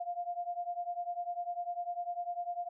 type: beating tone pair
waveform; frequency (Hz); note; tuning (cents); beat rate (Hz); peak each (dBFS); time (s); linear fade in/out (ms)
sine; 698.5 / 708.5; F5 / F5; 0 / +25; 10; -37 / -39; 0-2.69; 10
effects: none